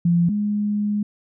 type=tone pair in turn; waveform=sine; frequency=171.8 / 207.6 Hz; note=F3 / G#3; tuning=-28 / 0 cents; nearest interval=minor third; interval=328 cents; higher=second; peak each=-14 / -19 dBFS; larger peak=first; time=0.05-0.29 / 0.29-1.03 s; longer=second; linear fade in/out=5 ms; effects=none